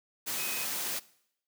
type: tone in noise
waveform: sine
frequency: 2524 Hz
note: D#7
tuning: 24 cents sharp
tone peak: -38 dBFS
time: 0.37-0.66 s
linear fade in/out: 20 ms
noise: white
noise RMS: -34 dBFS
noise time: 0.26-1 s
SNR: -7 dB
effects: noise-tail reverb RT60 0.7 s tail -20 dB re dry + high-pass 150 Hz 12 dB/octave